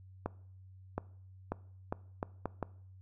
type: accelerating click train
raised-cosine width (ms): 1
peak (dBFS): -20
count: 7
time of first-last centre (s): 0.26-2.627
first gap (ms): 720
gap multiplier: 0.75
effects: noise-tail reverb RT60 0.6 s tail -21 dB re dry + added 94 Hz sine -52 dBFS peak until 3.01 s